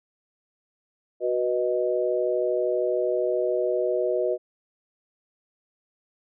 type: chord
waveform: sine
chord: B major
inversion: second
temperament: equal with one note detuned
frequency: 370 / 489.6 / 622.3 Hz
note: F#4 / B4 / D#5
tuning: 0 / -15 / 0 cents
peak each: -26 dBFS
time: 1.2-4.38 s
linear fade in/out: 50 ms
effects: none

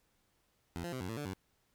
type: tone with pitch steps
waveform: 15% pulse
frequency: 85.2 / 172.9 / 129.2 / 91.1 / 112.9 / 146.5 / 94.6 Hz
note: F2 / F3 / C3 / F#2 / A2 / D3 / F#2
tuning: -42 / -17 / -21 / -26 / +45 / -4 / +39 cents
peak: -32 dBFS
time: 0.76-1.334 s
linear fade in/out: 0 ms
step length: 82 ms
effects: pink hiss -75 dBFS RMS until 1.74 s

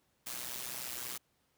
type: noise with amplitude modulation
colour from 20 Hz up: white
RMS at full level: -38 dBFS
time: 0.26-1.18 s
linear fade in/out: 10 ms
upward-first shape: sine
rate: 124 Hz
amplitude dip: 75%
effects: pink hiss -75 dBFS RMS until 1.57 s + high-pass 60 Hz 12 dB/octave

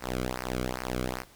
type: tone with flanger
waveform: sawtooth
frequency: 62.8 Hz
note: B1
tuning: 30 cents sharp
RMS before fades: -33 dBFS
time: 0-1.25 s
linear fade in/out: 50 ms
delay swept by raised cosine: 0.27 to 1.14 ms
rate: 2.5 Hz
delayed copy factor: -0.95
effects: pink hiss -56 dBFS RMS until 1.35 s

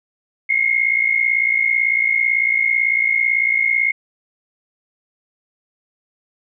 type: tone pair together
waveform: sine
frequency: 2121 / 2179 Hz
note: C7 / C#7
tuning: +23 / -30 cents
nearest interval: unison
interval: 47 cents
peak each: -17 dBFS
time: 0.49-3.92 s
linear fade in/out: 10 ms
effects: none

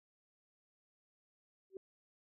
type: tone with exponential growth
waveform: sine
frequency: 383.2 Hz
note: G4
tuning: 39 cents flat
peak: -39 dBFS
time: 1.7-1.77 s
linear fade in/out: 2 ms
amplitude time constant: 15 ms
effects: none

